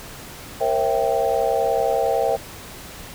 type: chord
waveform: sine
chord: C dominant seventh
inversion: third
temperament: equal with one note detuned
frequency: 466.2 / 537 / 659.3 / 784 Hz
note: Bb4 / C5 / E5 / G5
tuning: 0 / +45 / 0 / 0 cents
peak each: -23 dBFS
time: 0.6-2.37 s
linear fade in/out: 20 ms
effects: pink hiss -38 dBFS RMS until 3.14 s